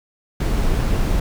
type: noise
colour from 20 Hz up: brown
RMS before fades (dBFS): -18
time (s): 0.4-1.2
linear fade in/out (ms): 5
effects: none